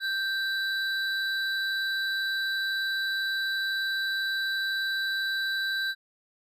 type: tone pair together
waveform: triangle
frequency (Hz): 1568 / 3951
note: G6 / B7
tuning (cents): 0 / 0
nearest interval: octave + major third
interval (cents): 1600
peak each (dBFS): -26 / -31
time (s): 0-5.95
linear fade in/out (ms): 50
effects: none